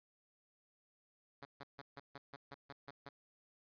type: tone bursts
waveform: 5% pulse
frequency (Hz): 140.1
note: C#3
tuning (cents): +19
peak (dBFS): -37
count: 10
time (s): 1.42-3.09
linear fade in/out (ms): 5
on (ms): 32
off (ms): 150
effects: resampled to 11025 Hz